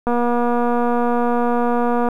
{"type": "click train", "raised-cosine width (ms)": 1, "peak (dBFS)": -7, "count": 485, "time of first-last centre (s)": [0.07, 2.087], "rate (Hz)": 240, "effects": ["8-bit"]}